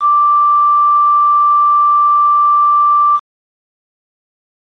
sine tone with quantisation, 1174.7 Hz, D6, in tune, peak -6 dBFS, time 0-3.2 s, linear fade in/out 50 ms, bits 4, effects low-pass 2000 Hz 12 dB/octave + MP3 48 kbps

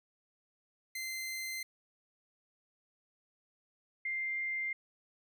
sawtooth / sine tone pair in turn, 2076 / 2099 Hz, C7 / C7, -14 / +5 cents, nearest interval unison, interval 19 cents, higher second, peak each -34 / -33 dBFS, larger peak second, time 0.95-1.63 / 4.05-4.73 s, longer neither, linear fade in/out 5 ms, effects none

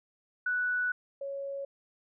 sine tone pair in turn, 1480 / 554.4 Hz, F#6 / C#5, 0 / 0 cents, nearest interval octave + perfect fourth, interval 1700 cents, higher first, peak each -27 / -34 dBFS, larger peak first, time 0.46-0.92 / 1.21-1.65 s, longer first, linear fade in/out 5 ms, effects none

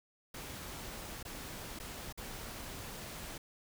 pink noise with dropouts, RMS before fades -45 dBFS, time 0.34-3.38 s, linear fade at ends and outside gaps 5 ms, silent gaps 1.229-1.25 / 1.79-1.798 / 2.126-2.175 s, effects none

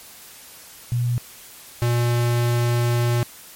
sine / square tone pair in turn, 121.5 / 119.69 Hz, B2 / A#2, -28 / +46 cents, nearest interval unison, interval 26 cents, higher first, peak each -18 dBFS, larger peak neither, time 0.92-1.18 / 1.82-3.23 s, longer second, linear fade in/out 0 ms, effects white hiss -43 dBFS RMS until 3.55 s + MP3 64 kbps

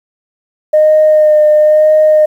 sine tone with vibrato, 612 Hz, D#5, 29 cents flat, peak -3 dBFS, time 0.73-2.26 s, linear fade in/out 10 ms, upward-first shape sine, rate 1 Hz, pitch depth 18 cents each way, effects tanh soft clip ceiling 0 dBFS + 7-bit

